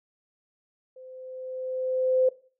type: tone with level ramp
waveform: sine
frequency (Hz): 515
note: C5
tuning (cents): -28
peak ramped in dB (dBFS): -44 to -17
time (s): 0.96-2.29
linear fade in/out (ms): 5
effects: noise-tail reverb RT60 0.4 s tail -19 dB re dry